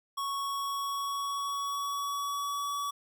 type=tone with pitch glide; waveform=square; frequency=1108.7 to 1138.6 Hz; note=C#6 to C#6; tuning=0 to +46 cents; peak=-32 dBFS; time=0.17-2.91 s; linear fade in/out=10 ms; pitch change=+46 cents; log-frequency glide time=0.32-2.7 s; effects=none